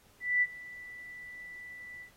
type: tone with ADSR envelope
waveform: sine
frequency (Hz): 1975.5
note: B6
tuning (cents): 0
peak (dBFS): -22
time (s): 0.2-2.11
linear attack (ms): 220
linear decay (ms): 42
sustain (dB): -21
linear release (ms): 96
effects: pink hiss -63 dBFS RMS until 2.16 s + AAC 48 kbps

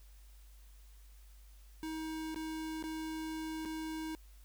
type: tone with dropouts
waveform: square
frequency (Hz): 316.9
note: D#4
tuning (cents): +32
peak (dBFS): -39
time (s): 1.83-4.15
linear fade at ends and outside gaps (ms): 0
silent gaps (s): 2.345-2.36 / 2.826-2.839 / 3.651-3.657
effects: added 50 Hz sine -54 dBFS peak until 4.44 s + white hiss -67 dBFS RMS until 4.44 s

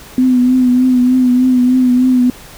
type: tone with vibrato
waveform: sine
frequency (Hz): 252.2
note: B3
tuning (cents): +36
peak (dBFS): -7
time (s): 0.18-2.3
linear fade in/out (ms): 2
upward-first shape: triangle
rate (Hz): 3.3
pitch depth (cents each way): 44
effects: pink hiss -36 dBFS RMS until 2.57 s

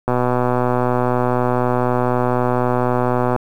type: click train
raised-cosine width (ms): 1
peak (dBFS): -4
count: 408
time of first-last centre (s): 0.08-3.362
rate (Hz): 124
effects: 7-bit

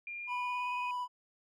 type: tone with pitch glide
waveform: sine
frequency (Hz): 2400 to 2493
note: D7 to D#7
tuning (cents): +37 to +3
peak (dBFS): -39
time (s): 0.07-0.91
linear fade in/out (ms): 2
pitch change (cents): +66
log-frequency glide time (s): 0.18-0.72
type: tone with vibrato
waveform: triangle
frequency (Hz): 987.8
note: B5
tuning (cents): 0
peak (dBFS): -32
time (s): 0.27-1.08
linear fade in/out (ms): 50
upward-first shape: sine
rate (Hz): 18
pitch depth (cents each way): 15
effects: none

